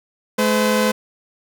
sawtooth tone pair together, 213.9 / 508.7 Hz, A3 / C5, -49 / -49 cents, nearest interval octave + minor third, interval 1500 cents, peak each -14 dBFS, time 0.38-0.92 s, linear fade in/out 10 ms, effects none

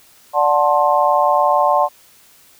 sine chord, D dominant seventh, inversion none, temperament just, 587.3 / 734.2 / 881 / 1057.2 Hz, D5 / F#5 / A5 / C6, 0 / -14 / +2 / +18 cents, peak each -17 dBFS, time 0.33-1.89 s, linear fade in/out 50 ms, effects white hiss -49 dBFS RMS until 2.59 s

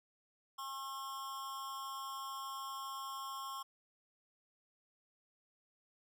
square tone with amplitude modulation, 1079 Hz, C#6, 47 cents flat, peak -39 dBFS, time 0.58-3.63 s, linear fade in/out 10 ms, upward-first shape sine, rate 267 Hz, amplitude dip 75%, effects none

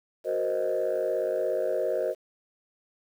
sine chord, C half-diminished seventh, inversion second, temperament equal, 370 / 466.2 / 523.3 / 622.3 Hz, Gb4 / Bb4 / C5 / Eb5, 0 / 0 / 0 / 0 cents, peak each -32 / -30 / -28 / -28 dBFS, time 0.24-2.15 s, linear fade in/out 50 ms, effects tanh soft clip ceiling -19 dBFS + 9-bit

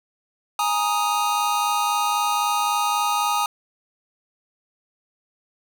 square chord, Ab suspended second, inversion none, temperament just, 830.6 / 934.4 / 1245.9 Hz, Ab5 / Bb5 / Eb6, 0 / +4 / +2 cents, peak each -25 / -26 / -24 dBFS, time 0.59-3.46 s, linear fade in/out 2 ms, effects none

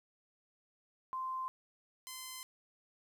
sine / 5% pulse tone pair in turn, 1041 / 1032 Hz, C6 / C6, -9 / -24 cents, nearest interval unison, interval 15 cents, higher first, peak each -36 / -32 dBFS, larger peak second, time 1.13-1.48 / 2.07-2.43 s, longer second, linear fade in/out 0 ms, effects 12-bit

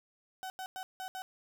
35% pulse tone bursts at uneven times, 754 Hz, F#5, 32 cents sharp, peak -37 dBFS, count 5, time 0.43-0.5 / 0.59-0.66 / 0.76-0.83 / 1-1.08 / 1.15-1.22 s, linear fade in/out 0 ms, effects none

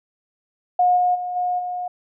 sine tone with level steps, 720 Hz, F#5, 47 cents flat, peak -13 / -15 / -24 / -19 / -24 dBFS, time 0.79-1.88 s, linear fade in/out 5 ms, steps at 0.96 / 1.14 / 1.35 / 1.58 s, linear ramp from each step 20 ms, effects none

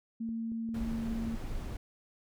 sine tone, 227.3 Hz, A#3, 43 cents flat, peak -33 dBFS, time 0.2-1.36 s, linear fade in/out 10 ms
clicks, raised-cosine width 3 ms, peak -38 dBFS, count 6, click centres 0.29 / 0.519 / 0.69 / 0.827 / 0.862 / 1.149 s
brown noise, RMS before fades -38 dBFS, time 0.74-1.77 s, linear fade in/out 5 ms
effects none

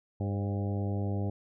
harmonic tone with a mistuned harmonic, 100.4 Hz, G2, 42 cents sharp, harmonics 1 / 2 / 3 / 4 / 5 / 6 / 7 / 8, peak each -30 / -36 / -40 / -42 / -44 / -46 / -47 / -48 dBFS, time 0.2-1.3 s, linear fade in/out 5 ms, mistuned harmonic 5, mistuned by +37 cents, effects none

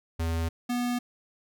square tone pair in turn, 82.41 / 244 Hz, E2 / B3, 0 / -21 cents, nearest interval octave + perfect fifth, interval 1879 cents, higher second, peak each -27 dBFS, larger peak neither, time 0.19-0.49 / 0.69-0.99 s, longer neither, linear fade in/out 10 ms, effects none

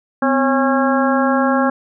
harmonic tone with a mistuned harmonic, 272.8 Hz, C#4, 28 cents flat, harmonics 1 / 2 / 3 / 4 / 5 / 6, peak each -16 / -19 / -21 / -22 / -23 / -24 dBFS, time 0.22-1.7 s, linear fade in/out 5 ms, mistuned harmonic 1, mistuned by -110 cents, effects none

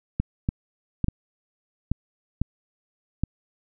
clicks, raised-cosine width 5 ms, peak -10 dBFS, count 7, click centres 0.2 / 0.489 / 1.043 / 1.084 / 1.916 / 2.416 / 3.236 s, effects none

